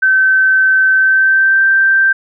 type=tone with pitch glide; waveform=sine; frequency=1538 to 1567.6 Hz; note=G6 to G6; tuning=-33 to 0 cents; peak=-7 dBFS; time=0.02-2.13 s; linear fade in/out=10 ms; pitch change=+33 cents; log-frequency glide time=0.94-1.63 s; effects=none

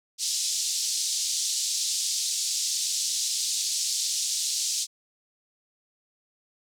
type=band-pass noise; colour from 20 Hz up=white; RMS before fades=-28 dBFS; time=0.18-4.87 s; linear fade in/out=50 ms; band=4000 to 7700 Hz; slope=24 dB/octave; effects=none

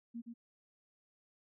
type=tone with echo; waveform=sine; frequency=234 Hz; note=A#3; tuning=7 cents sharp; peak=-40 dBFS; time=0.14-0.22 s; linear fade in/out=20 ms; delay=120 ms; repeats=1; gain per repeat=-4 dB; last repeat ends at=0.34 s; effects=none

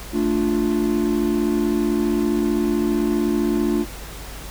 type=chord; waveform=triangle; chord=D minor; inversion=second; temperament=equal with one note detuned; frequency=221.9 / 293.7 / 349.2 Hz; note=A3 / D4 / F4; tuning=+15 / 0 / 0 cents; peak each=-20 dBFS; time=0.12-3.86 s; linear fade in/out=50 ms; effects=added 50 Hz sine -35 dBFS peak until 4.5 s + pink hiss -37 dBFS RMS until 4.5 s

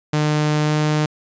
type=tone with pitch glide; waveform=sawtooth; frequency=151.1 to 152.06 Hz; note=D3 to D#3; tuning=+50 to -39 cents; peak=-12 dBFS; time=0.13-1.06 s; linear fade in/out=5 ms; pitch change=+11 cents; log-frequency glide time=0.64-0.72 s; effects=resampled to 16000 Hz

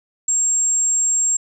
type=tone; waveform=sine; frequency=7520 Hz; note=A#8; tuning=14 cents sharp; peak=-15 dBFS; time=0.28-1.37 s; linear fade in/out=5 ms; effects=none

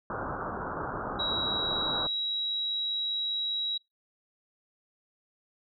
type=low-pass noise; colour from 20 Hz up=white; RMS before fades=-35 dBFS; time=0.1-2.07 s; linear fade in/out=2 ms; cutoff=1500 Hz; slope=96 dB/octave
type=tone; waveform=sine; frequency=3865 Hz; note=B7; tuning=38 cents flat; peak=-28 dBFS; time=1.19-3.78 s; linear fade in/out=10 ms
effects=noise-tail reverb RT60 0.2 s tail -23 dB re dry

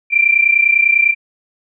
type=tone pair together; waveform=sine; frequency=2349 / 2379 Hz; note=D7 / D7; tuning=0 / +22 cents; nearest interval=unison; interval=22 cents; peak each=-12 dBFS; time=0.1-1.15 s; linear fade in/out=50 ms; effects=none

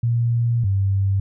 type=tone pair in turn; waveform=sine; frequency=117.9 / 97.71 Hz; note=A#2 / G2; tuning=+20 / -5 cents; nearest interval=minor third; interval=325 cents; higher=first; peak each=-16 dBFS; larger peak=neither; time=0.03-0.64 / 0.64-1.2 s; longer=first; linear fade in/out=5 ms; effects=none

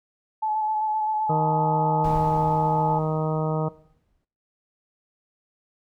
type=tone with vibrato; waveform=sine; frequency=862 Hz; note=A5; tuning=36 cents flat; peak=-22 dBFS; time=0.42-2.99 s; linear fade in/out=10 ms; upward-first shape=square; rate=7.7 Hz; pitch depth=17 cents each way
type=harmonic tone; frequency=156.4 Hz; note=D#3; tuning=9 cents sharp; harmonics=1 / 2 / 3 / 4 / 5 / 6 / 7 / 8; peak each=-24 / -34 / -28 / -31 / -35 / -35 / -42 / -36 dBFS; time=1.29-3.69 s; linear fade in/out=10 ms
type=noise with exponential decay; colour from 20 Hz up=brown; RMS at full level=-31 dBFS; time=2.04-4.25 s; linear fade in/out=5 ms; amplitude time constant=480 ms
effects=noise-tail reverb RT60 0.6 s tail -19 dB re dry

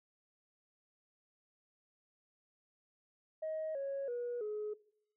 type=tone with pitch steps; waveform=sine; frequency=630 / 551.6 / 483 / 422.9 Hz; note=D#5 / C#5 / B4 / G#4; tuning=+21 / -9 / -39 / +31 cents; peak=-35 dBFS; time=3.42-4.74 s; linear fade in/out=10 ms; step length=330 ms; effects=noise-tail reverb RT60 0.7 s tail -21 dB re dry + tanh soft clip ceiling -33 dBFS

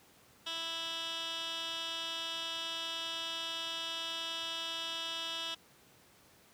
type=tone with band-pass filter; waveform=15% pulse; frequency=329.6 Hz; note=E4; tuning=in tune; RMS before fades=-39 dBFS; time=0.46-5.55 s; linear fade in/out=10 ms; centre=3400 Hz; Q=2.5; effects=pink hiss -62 dBFS RMS until 6.53 s + high-pass 100 Hz 12 dB/octave

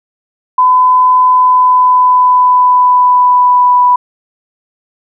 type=tone with pitch glide; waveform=sine; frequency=1009 to 988.2 Hz; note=B5 to B5; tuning=+37 to +1 cents; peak=-4 dBFS; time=0.58-3.96 s; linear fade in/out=5 ms; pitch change=-36 cents; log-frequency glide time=1.23-3.84 s; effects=none

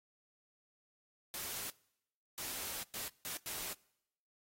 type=noise bursts at uneven times; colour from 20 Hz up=white; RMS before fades=-42 dBFS; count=5; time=1.34-1.7 / 2.38-2.83 / 2.94-3.08 / 3.25-3.37 / 3.46-3.73 s; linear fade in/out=0 ms; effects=noise-tail reverb RT60 0.8 s tail -24 dB re dry + AAC 48 kbps

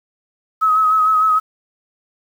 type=tone with vibrato; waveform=sine; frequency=1276 Hz; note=D#6; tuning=43 cents sharp; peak=-11 dBFS; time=0.61-1.4 s; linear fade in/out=20 ms; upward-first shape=sine; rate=6.6 Hz; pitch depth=31 cents each way; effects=7-bit

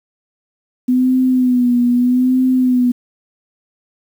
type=tone with vibrato; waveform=sine; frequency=250 Hz; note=B3; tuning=21 cents sharp; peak=-10 dBFS; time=0.88-2.92 s; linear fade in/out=10 ms; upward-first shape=sine; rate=0.8 Hz; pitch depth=52 cents each way; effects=7-bit

